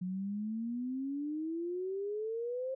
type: exponential sweep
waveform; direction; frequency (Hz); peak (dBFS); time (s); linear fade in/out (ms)
sine; up; 179.4 to 534; -34; 0.01-2.75; 10
effects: none